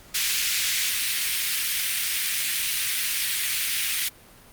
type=high-pass noise; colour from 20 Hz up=pink; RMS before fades=-25 dBFS; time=0.14-4.09 s; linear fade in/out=10 ms; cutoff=2000 Hz; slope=24 dB/octave; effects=pink hiss -50 dBFS RMS until 4.52 s + Opus 48 kbps